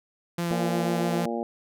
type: tone with vibrato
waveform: sawtooth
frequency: 171 Hz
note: F3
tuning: 36 cents flat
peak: -22 dBFS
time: 0.38-1.26 s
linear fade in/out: 5 ms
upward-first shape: sine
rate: 6.2 Hz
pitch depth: 11 cents each way
type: harmonic tone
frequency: 116.54 Hz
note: A#2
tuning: in tune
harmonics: 2 / 3 / 4 / 5 / 6 / 7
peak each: -31 / -33 / -34 / -35 / -36 / -36 dBFS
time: 0.51-1.43 s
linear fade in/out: 0 ms
effects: none